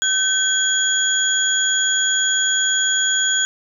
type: tone cluster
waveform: sine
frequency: 1540 / 3318 / 6830 Hz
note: G6 / G#7 / G#8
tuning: -31 / -2 / +48 cents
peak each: -20 dBFS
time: 0.02-3.45 s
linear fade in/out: 0 ms
effects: none